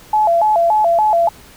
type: tone with vibrato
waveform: sine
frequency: 762 Hz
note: G5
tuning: 49 cents flat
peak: -10 dBFS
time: 0.13-1.29 s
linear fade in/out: 5 ms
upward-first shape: square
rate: 3.5 Hz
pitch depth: 200 cents each way
effects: pink hiss -42 dBFS RMS until 1.56 s